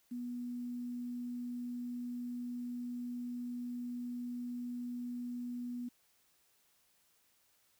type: tone with quantisation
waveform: sine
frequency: 243.5 Hz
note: B3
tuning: 24 cents flat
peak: -38 dBFS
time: 0.11-5.89 s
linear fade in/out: 10 ms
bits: 11
effects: white hiss -72 dBFS RMS until 7.79 s